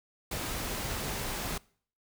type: noise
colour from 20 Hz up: pink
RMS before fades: -35 dBFS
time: 0.31-1.58 s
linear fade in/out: 5 ms
effects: noise-tail reverb RT60 0.5 s tail -23 dB re dry